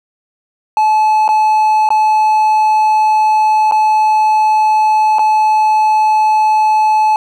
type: tone with dropouts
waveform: triangle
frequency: 862 Hz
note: A5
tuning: 36 cents flat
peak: -6 dBFS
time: 0.77-7.16 s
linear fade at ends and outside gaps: 1 ms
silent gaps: 1.279-1.289 / 1.89-1.904 / 3.712-3.721 / 5.185-5.192 s
effects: none